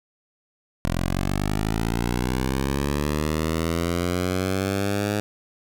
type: linear sweep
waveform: 10% pulse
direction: up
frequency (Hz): 41.8 to 104.6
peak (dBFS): -14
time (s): 0.85-5.2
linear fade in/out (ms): 0
effects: none